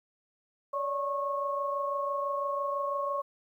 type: tone cluster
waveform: sine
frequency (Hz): 567 / 593 / 1094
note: C#5 / D5 / C#6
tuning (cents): +39 / +17 / -23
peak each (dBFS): -33 / -40 / -31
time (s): 0.73-3.22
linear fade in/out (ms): 10
effects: 11-bit